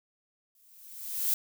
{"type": "noise with exponential growth", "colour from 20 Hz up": "violet", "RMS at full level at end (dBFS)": -25, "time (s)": [0.55, 1.34], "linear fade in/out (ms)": 2, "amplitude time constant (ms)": 170, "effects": []}